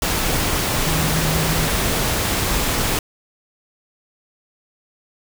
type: tone in noise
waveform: sine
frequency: 158.8 Hz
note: D#3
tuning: 36 cents sharp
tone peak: -22 dBFS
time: 0.86-1.68 s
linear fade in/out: 2 ms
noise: pink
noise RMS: -20 dBFS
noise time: 0.02-2.99 s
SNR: -5 dB
effects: none